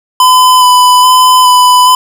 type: tone with vibrato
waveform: square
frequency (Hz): 1005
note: B5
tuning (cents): +30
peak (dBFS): -3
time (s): 0.2-1.95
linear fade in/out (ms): 2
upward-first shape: square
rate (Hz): 1.2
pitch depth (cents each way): 12
effects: none